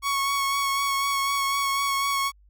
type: tone with vibrato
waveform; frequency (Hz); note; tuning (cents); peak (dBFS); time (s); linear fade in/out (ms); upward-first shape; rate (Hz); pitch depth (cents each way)
sawtooth; 1108.7; C#6; 0; -19; 0.02-2.32; 50; sine; 4; 18
effects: added 50 Hz sine -53 dBFS peak until 2.49 s